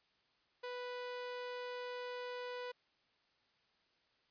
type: tone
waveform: sawtooth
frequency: 493.9 Hz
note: B4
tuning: in tune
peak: -38 dBFS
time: 0.63-2.72 s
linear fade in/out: 10 ms
effects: white hiss -75 dBFS RMS until 4.3 s + resampled to 11025 Hz